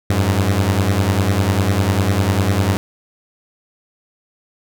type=beating tone pair; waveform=sawtooth; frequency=92.5 / 102.5 Hz; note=F#2 / G#2; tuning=0 / -22 cents; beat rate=10 Hz; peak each=-13 dBFS; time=0.1-2.77 s; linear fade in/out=0 ms; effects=none